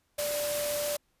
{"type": "tone in noise", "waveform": "sine", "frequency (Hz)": 587.3, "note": "D5", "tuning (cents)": 0, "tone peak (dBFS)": -30, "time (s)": [0.18, 0.97], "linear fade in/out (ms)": 10, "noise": "white", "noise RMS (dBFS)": -34, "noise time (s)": [0.18, 0.97], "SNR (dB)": 1, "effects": ["pink hiss -73 dBFS RMS until 1.2 s", "resampled to 32000 Hz"]}